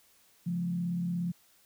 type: tone with frequency modulation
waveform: sine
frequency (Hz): 174.61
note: F3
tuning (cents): 0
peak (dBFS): -29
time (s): 0.46-1.32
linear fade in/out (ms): 10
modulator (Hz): 37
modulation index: 0.44
effects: white hiss -64 dBFS RMS until 1.65 s